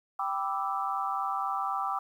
sine chord, E minor seventh, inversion first, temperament equal, 784 / 987.8 / 1174.7 / 1318.5 Hz, G5 / B5 / D6 / E6, 0 / 0 / 0 / 0 cents, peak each -33 / -37 / -32 / -36 dBFS, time 0.19-1.99 s, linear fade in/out 5 ms, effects 10-bit

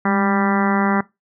harmonic tone with a mistuned harmonic, 197 Hz, G3, 9 cents sharp, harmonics 1 / 2 / 3 / 4 / 5 / 6 / 7 / 8 / 9 / 10, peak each -18 / -26 / -29 / -24 / -26 / -26 / -26 / -30 / -31 / -29 dBFS, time 0.05-1.01 s, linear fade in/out 5 ms, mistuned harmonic 1, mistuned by +46 cents, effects noise-tail reverb RT60 0.2 s tail -20 dB re dry

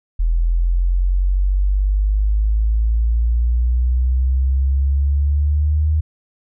sine exponential sweep, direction up, 41.04 to 77.78 Hz, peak -13 dBFS, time 0.19-6.01 s, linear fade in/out 10 ms, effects none

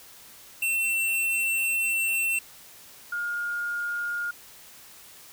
square / sine tone pair in turn, 2699 / 1420.3 Hz, E7 / F6, +40 / +29 cents, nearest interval major seventh, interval 1111 cents, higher first, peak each -24 / -27 dBFS, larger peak first, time 0.62-2.39 / 3.12-4.31 s, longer first, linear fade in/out 5 ms, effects white hiss -49 dBFS RMS until 5.32 s

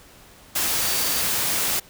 sine tone in noise, 4623 Hz, D8, 28 cents flat, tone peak -32 dBFS, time 0.81-1.22 s, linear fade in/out 10 ms, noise white, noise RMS -23 dBFS, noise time 0.55-1.8 s, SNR -12 dB, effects pink hiss -49 dBFS RMS until 1.89 s

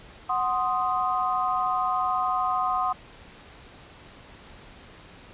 sine chord, C diminished, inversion second, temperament equal, 740 / 1046.5 / 1244.5 Hz, Gb5 / C6 / Eb6, 0 / 0 / 0 cents, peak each -27 dBFS, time 0.29-2.93 s, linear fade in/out 10 ms, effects pink hiss -48 dBFS RMS until 5.33 s + resampled to 8000 Hz

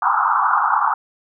white band-pass noise, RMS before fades -17 dBFS, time 0.02-0.94 s, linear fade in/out 5 ms, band 790 to 1400 Hz, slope 96 dB/octave, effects none

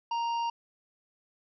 harmonic tone, 932.3 Hz, A#5, in tune, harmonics 1 / 3 / 5 / 6, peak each -28 / -41 / -48 / -52 dBFS, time 0.11-0.5 s, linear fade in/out 5 ms, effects none

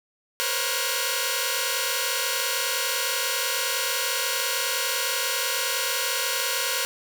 5% pulse tone cluster, 475.5 / 520 / 550 / 1402 / 1480 Hz, A#4 / C5 / C#5 / F6 / F#6, +34 / -11 / -14 / +6 / 0 cents, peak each -19 dBFS, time 0.4-6.85 s, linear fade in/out 0 ms, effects none

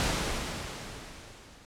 pink noise with level ramp, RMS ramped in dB -27 to -54 dBFS, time 0-1.65 s, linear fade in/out 0 ms, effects low-pass 8000 Hz 12 dB/octave

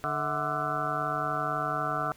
harmonic tone with a mistuned harmonic, 148 Hz, D3, 14 cents sharp, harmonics 1 / 2 / 3 / 4 / 5 / 7 / 8 / 9 / 10, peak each -38 / -41 / -41 / -36 / -35 / -41 / -34 / -32 / -39 dBFS, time 0.04-2.12 s, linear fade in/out 0 ms, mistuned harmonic 4, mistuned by +140 cents, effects pink hiss -56 dBFS RMS until 2.16 s

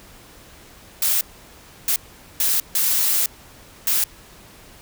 blue noise bursts at uneven times, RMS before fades -19 dBFS, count 5, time 1.02-1.21 / 1.88-1.96 / 2.4-2.6 / 2.75-3.26 / 3.87-4.04 s, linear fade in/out 2 ms, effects pink hiss -46 dBFS RMS until 4.81 s

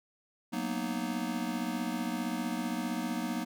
square chord, B major seventh, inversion second, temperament just, 185.21 / 231.5 / 246.9 / 308.7 Hz, F#3 / A#3 / B3 / D#4, +2 / -12 / 0 / -14 cents, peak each -40 / -37 / -38 / -39 dBFS, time 0.52-3.45 s, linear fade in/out 20 ms, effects none

